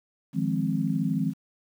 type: chord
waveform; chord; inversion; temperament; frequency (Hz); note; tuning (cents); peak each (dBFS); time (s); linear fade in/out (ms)
sine; F minor seventh; third; equal; 155.56 / 174.61 / 207.7 / 261.6; Eb3 / F3 / Ab3 / C4; 0 / 0 / 0 / 0; -29; 0.33-1.34; 50
effects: 9-bit